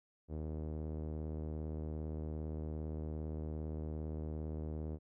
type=tone with low-pass filter; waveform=sawtooth; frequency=77.5 Hz; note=D#2; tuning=6 cents flat; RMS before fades=-41 dBFS; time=0.28-4.99 s; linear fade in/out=50 ms; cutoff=470 Hz; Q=1.3; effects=none